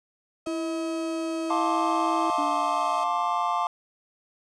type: tone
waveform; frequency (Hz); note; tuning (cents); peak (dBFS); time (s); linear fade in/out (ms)
35% pulse; 639; D#5; +46; -31; 0.46-3.04; 5
type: tone with pitch glide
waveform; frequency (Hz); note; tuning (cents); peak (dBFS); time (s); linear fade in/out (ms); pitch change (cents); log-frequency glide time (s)
triangle; 330 to 327.2; E4 to E4; +2 to -13; -26; 0.47-2.3; 0; -15; 0.87-1.91
type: chord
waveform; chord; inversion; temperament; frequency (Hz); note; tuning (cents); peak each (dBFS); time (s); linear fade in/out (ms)
triangle; D minor seventh; first; just; 704.8 / 881 / 1057.2 / 1174.7; F5 / A5 / C6 / D6; +16 / +2 / +18 / 0; -27 / -27 / -27 / -27; 1.5-3.67; 2
type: tone with exponential decay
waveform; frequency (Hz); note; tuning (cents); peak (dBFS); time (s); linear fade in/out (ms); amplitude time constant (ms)
triangle; 293.7; D4; 0; -27; 2.38-3.53; 5; 250
effects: resampled to 22050 Hz

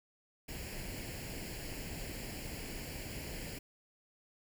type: noise with comb filter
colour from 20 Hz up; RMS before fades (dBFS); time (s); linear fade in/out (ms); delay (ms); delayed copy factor
pink; -43; 0.48-3.59; 10; 0.41; +0.7
effects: none

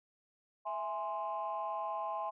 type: chord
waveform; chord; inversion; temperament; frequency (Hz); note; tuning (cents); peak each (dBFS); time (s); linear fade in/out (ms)
sine; E augmented; none; equal; 659.3 / 830.6 / 1046.5; E5 / G#5 / B#5; 0 / 0 / 0; -40 / -38 / -38; 0.65-2.31; 20
effects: tanh soft clip ceiling -28 dBFS

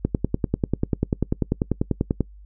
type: click train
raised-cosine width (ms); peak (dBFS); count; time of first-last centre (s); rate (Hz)
3; -7; 23; 0.05-2.207; 10.2
effects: noise-tail reverb RT60 0.1 s tail -23 dB re dry + added 50 Hz sine -42 dBFS peak until 2.45 s

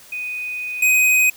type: tone pair in turn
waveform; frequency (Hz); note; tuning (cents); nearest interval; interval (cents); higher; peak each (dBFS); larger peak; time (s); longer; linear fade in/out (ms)
sine / square; 2489 / 2508; D#7 / D#7; 0 / +13; unison; 13; second; -24 / -13; second; 0.12-0.82 / 0.82-1.3; first; 5
effects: white hiss -45 dBFS RMS until 1.36 s

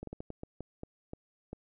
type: slowing click train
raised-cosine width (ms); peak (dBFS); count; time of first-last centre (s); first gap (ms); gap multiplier
2; -27; 10; 0.03-1.53; 43; 1.32
effects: none

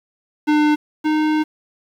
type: tone pair in turn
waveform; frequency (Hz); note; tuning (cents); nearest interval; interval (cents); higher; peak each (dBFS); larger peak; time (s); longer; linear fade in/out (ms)
square; 300.4 / 307.8; D4 / D#4; +39 / -19; unison; 42; second; -13 / -16; first; 0.47-0.76 / 1.04-1.44; second; 20
effects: low-pass 3000 Hz 12 dB/octave + 7-bit

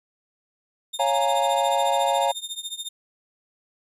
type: tone with tremolo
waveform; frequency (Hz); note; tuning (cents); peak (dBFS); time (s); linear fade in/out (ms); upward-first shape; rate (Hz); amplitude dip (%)
sawtooth; 3646; A#7; -39; -24; 0.93-2.89; 10; triangle; 14; 95
type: chord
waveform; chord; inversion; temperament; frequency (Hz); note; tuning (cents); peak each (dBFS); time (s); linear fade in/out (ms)
triangle; Bb minor seventh; first; equal; 554.4 / 698.5 / 830.6 / 932.3; Db5 / F5 / Ab5 / Bb5; 0 / 0 / 0 / 0; -23; 0.99-2.32; 10
effects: resampled to 32000 Hz

